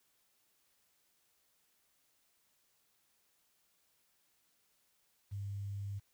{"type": "tone with quantisation", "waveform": "sine", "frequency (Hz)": 100, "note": "G2", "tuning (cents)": 35, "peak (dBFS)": -38, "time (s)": [5.31, 6], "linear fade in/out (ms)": 20, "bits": 11, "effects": ["white hiss -75 dBFS RMS until 6.13 s"]}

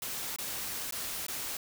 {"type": "noise with dropouts", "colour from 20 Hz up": "white", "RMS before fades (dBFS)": -37, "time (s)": [0.02, 1.57], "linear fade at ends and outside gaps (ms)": 2, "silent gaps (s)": [[0.362, 0.385], [0.91, 0.923], [1.266, 1.283]], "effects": []}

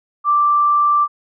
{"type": "tone", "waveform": "sine", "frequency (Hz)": 1174.7, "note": "D6", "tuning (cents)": 0, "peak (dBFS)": -11, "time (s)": [0.24, 1.08], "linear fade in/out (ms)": 50, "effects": []}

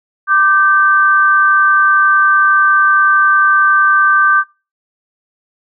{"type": "tone pair together", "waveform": "sine", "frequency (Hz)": [1183, 1552.1], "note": ["D6", "G6"], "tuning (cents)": [12, -18], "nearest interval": "perfect fourth", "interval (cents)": 470, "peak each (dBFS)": -10, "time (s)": [0.27, 4.44], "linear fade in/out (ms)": 50, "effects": ["noise-tail reverb RT60 0.3 s tail -23 dB re dry"]}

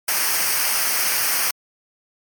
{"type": "noise with comb filter", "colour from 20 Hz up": "white", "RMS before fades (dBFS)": -20, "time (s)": [0.08, 1.51], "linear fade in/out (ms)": 5, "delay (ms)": 0.27, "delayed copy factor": -0.7, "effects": ["MP3 96 kbps"]}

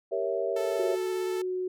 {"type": "chord", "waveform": "sine", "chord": "G diminished seventh", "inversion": "none", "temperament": "equal", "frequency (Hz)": [392, 466.2, 554.4, 659.3], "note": ["G4", "Bb4", "Db5", "Fb5"], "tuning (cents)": [0, 0, 0, 0], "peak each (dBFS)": -32, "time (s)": [0.11, 0.96], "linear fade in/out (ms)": 20}
{"type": "tone with vibrato", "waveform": "sawtooth", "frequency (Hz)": 440, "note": "A4", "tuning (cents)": 0, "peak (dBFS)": -31, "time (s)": [0.56, 1.42], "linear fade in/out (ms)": 5, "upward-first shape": "triangle", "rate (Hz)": 17, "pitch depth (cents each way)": 21}
{"type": "tone with pitch glide", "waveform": "sine", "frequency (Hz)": [370, 367.7], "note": ["F#4", "F#4"], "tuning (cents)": [0, -11], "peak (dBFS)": -28, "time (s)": [0.79, 1.68], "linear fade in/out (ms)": 5, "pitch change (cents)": -11, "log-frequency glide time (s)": [1.1, 1.55]}
{"effects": []}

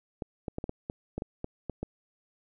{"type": "clicks", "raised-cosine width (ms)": 2, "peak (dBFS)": -20, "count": 11, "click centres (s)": [0.222, 0.482, 0.584, 0.641, 0.694, 0.899, 1.18, 1.221, 1.444, 1.697, 1.83], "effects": []}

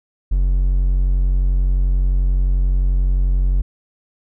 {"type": "tone", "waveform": "triangle", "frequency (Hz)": 45.71, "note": "F#1", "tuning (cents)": -20, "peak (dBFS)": -11, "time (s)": [0.31, 3.62], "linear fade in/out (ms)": 10, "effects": []}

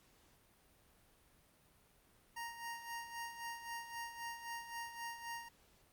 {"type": "tone with tremolo", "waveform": "25% pulse", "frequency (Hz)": 933, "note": "A#5", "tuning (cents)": 1, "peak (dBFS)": -38, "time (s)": [2.36, 5.49], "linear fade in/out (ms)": 10, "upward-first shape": "sine", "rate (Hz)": 3.8, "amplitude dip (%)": 65, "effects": ["pink hiss -69 dBFS RMS until 5.92 s", "Opus 48 kbps"]}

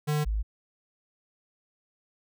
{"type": "tone pair in turn", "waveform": ["square", "sine"], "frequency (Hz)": [150, 53.03], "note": ["D3", "G#1"], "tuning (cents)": [37, 37], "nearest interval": "octave + tritone", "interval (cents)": 1800, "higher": "first", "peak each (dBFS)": -25, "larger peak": "neither", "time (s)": [[0.07, 0.25], [0.25, 0.43]], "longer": "neither", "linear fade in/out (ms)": 20, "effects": []}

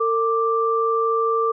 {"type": "tone pair together", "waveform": "sine", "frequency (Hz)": [453.1, 1176.6], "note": ["A#4", "D6"], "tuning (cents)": [-49, 3], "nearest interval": "octave + perfect fourth", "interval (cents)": 1652, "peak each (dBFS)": -20, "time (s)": [0, 1.52], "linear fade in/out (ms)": 10, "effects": []}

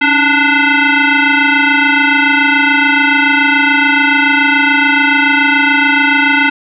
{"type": "tone with frequency modulation", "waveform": "sine", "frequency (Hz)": 280, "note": "C#4", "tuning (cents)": 18, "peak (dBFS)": -7, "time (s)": [0.01, 6.5], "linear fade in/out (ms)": 10, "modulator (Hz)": 587, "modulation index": 4.2, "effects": []}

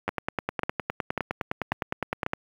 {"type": "two click trains", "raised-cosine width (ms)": 0.5, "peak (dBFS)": [-11, -11], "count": [5, 23], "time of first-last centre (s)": [[0.09, 2.264], [0.08, 2.334]], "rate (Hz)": [1.84, 9.76], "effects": ["high-pass 80 Hz 12 dB/octave", "8-bit"]}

